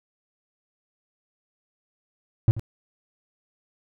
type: tone with echo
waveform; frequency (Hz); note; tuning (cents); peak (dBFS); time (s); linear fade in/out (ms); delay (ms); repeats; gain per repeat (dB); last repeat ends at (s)
triangle; 111.4; A2; +22; -10; 2.48-2.51; 0; 85; 1; -15; 2.595
effects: none